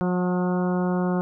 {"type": "harmonic tone with a mistuned harmonic", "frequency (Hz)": 180.1, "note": "F#3", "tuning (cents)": -46, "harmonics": [1, 2, 3, 4, 5, 6, 7, 8], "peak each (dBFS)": [-22, -28, -32, -34, -36, -38, -39, -40], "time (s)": [0.01, 1.21], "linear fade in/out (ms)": 0, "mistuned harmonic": 4, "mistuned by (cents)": 19, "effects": []}